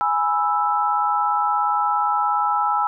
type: chord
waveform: sine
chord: E major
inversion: first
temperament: equal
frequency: 830.6 / 987.8 / 1318.5 Hz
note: G#5 / B5 / E6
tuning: 0 / 0 / 0 cents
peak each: -21 / -24 / -21 dBFS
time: 0.01-2.87 s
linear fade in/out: 0 ms
effects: none